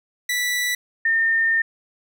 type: tone pair in turn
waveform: sawtooth / sine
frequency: 1967 / 1815.7 Hz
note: B6 / A#6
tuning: -7 / -46 cents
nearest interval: minor second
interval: 139 cents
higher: first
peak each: -17 / -16 dBFS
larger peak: second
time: 0.29-0.75 / 1.05-1.62 s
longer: second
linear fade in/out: 5 ms
effects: none